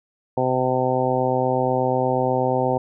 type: harmonic tone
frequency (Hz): 128.3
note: C3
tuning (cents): -34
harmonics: 1 / 2 / 3 / 4 / 5 / 6 / 7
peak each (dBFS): -27 / -27 / -26 / -23 / -27 / -25 / -27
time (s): 0.37-2.78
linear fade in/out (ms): 5
effects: none